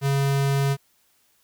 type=tone; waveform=square; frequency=138.59 Hz; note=C#3; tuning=in tune; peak=-20 dBFS; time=0.01-0.77 s; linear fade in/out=50 ms; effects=white hiss -64 dBFS RMS until 1.43 s